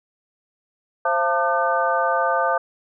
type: tone cluster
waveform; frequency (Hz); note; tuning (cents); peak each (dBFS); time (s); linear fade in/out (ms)
sine; 527 / 682 / 894 / 1200 / 1522; C5 / F5 / A5 / D6 / F#6; +12 / -41 / +27 / +37 / +48; -24 / -23 / -24 / -23 / -26; 1.05-2.58; 5
effects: none